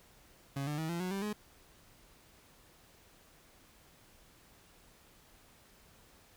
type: tone with pitch steps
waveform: 30% pulse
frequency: 138.59 / 148.54 / 159.2 / 170.62 / 182.87 / 196 / 210.1 Hz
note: C#3 / D3 / D#3 / F3 / F#3 / G3 / G#3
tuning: 0 / +20 / +40 / -40 / -20 / 0 / +20 cents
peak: -32 dBFS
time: 0.56-1.33 s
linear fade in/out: 5 ms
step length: 110 ms
effects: pink hiss -62 dBFS RMS until 6.36 s